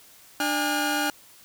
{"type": "tone cluster", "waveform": "sawtooth", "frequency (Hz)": [297.5, 812, 1433], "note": ["D4", "G#5", "F6"], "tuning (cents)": [22, -39, 44], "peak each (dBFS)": -24, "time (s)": [0.4, 1.1], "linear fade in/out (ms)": 2, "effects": ["white hiss -52 dBFS RMS until 1.44 s"]}